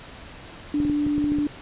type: tone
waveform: sine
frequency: 293.7 Hz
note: D4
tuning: in tune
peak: -20 dBFS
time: 0.74-1.47 s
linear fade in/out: 2 ms
type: clicks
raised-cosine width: 3 ms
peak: -17 dBFS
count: 8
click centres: 0.802 / 0.851 / 0.898 / 1.066 / 1.181 / 1.242 / 1.32 / 1.386 s
effects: pink hiss -42 dBFS RMS until 1.61 s + resampled to 8000 Hz